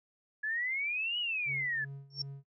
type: exponential two-way sweep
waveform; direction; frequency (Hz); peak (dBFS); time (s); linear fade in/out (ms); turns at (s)
sine; up then down; 1691 to 2960 to 1691; -31; 0.43-1.85; 10; 1.19
type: tone with tremolo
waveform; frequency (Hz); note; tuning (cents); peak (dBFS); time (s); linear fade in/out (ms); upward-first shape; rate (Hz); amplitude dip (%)
triangle; 138.59; C#3; 0; -38; 1.45-2.44; 50; sine; 2.7; 85
type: tone with exponential growth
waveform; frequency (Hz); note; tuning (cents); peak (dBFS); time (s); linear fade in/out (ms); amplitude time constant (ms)
sine; 5450; F8; -43; -29; 2.1-2.22; 5; 26
effects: noise-tail reverb RT60 0.1 s tail -26 dB re dry